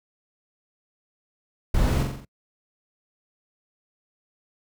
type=noise with echo; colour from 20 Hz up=brown; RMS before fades=-22 dBFS; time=1.74-2.03 s; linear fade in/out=5 ms; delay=44 ms; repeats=5; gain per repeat=-4 dB; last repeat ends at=2.25 s; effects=noise-tail reverb RT60 0.1 s tail -26 dB re dry

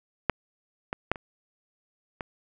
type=clicks; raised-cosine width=0.5 ms; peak=-6 / -15 / -8 / -24 / -18 dBFS; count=5; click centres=0.297 / 0.929 / 1.116 / 1.158 / 2.208 s; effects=none

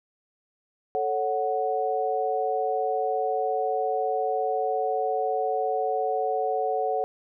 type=chord; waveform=sine; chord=F# minor; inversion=first; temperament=equal; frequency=440 / 554.4 / 740 Hz; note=A4 / C#5 / F#5; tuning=0 / 0 / 0 cents; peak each=-28 / -30 / -26 dBFS; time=0.95-7.04 s; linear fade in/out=0 ms; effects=none

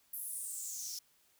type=noise with high-pass filter sweep; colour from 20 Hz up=white; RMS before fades=-42 dBFS; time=0.13-0.99 s; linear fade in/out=5 ms; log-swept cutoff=12000 to 5200 Hz; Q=5.4; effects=white hiss -70 dBFS RMS until 1.39 s

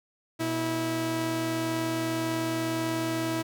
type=tone pair together; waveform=sawtooth; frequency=121.8 / 325.4 Hz; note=B2 / E4; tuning=-24 / -22 cents; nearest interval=octave + perfect fourth; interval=1702 cents; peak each=-30 / -24 dBFS; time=0.39-3.43 s; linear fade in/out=20 ms; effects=none

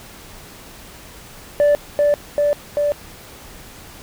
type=tone with echo; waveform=sine; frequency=584 Hz; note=D5; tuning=10 cents flat; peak=-8 dBFS; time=1.6-1.75 s; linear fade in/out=0 ms; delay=390 ms; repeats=3; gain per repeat=-2 dB; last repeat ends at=2.92 s; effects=tanh soft clip ceiling -10 dBFS + pink hiss -40 dBFS RMS until 4.02 s

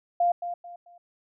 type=tone with echo; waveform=sine; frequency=698.5 Hz; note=F5; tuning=in tune; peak=-19 dBFS; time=0.2-0.32 s; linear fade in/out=5 ms; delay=220 ms; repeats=3; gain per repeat=-10 dB; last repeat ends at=0.98 s; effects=none

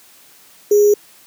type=tone with sample-and-hold; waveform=sine; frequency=413.6 Hz; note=G#4; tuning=7 cents flat; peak=-8 dBFS; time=0.71-0.94 s; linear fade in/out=5 ms; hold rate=6300 Hz; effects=white hiss -47 dBFS RMS until 1.26 s + high-pass 100 Hz 12 dB/octave

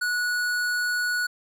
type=tone with tanh clipping; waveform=sine; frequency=1466 Hz; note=F#6; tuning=16 cents flat; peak=-25 dBFS; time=0.01-1.27 s; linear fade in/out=10 ms; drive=18 dB; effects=none

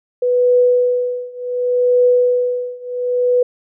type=tone with tremolo; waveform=sine; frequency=493.9 Hz; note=B4; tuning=in tune; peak=-8 dBFS; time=0.22-3.43 s; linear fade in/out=5 ms; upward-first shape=triangle; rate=0.68 Hz; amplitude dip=95%; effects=none

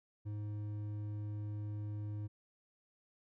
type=tone with hard clipping; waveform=triangle; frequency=104.6 Hz; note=G#2; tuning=13 cents sharp; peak=-40 dBFS; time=0.25-2.28 s; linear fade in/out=20 ms; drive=10 dB; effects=none

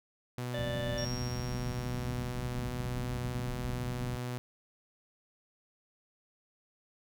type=tone; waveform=sawtooth; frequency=123.6 Hz; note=B2; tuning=2 cents sharp; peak=-31 dBFS; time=0.38-4.38 s; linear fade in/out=0 ms
type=harmonic tone; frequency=587.3 Hz; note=D5; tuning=in tune; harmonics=1 / 3 / 5 / 6; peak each=-36 / -44 / -49 / -47 dBFS; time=0.54-1.05 s; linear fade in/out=2 ms
type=low-pass noise; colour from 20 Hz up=pink; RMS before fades=-40 dBFS; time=0.58-4.17 s; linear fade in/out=0 ms; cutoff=270 Hz; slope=96 dB/octave
type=tone with exponential decay; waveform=sine; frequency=5588 Hz; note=F8; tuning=in tune; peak=-37 dBFS; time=0.98-2.78 s; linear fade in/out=1 ms; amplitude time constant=390 ms
effects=none

